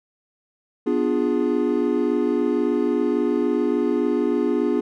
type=chord; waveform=triangle; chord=B diminished seventh; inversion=none; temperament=equal with one note detuned; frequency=246.9 / 293.7 / 351.7 / 415.3 Hz; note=B3 / D4 / F4 / Ab4; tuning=0 / 0 / +12 / 0 cents; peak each=-22 dBFS; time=0.86-4.81 s; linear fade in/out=10 ms; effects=none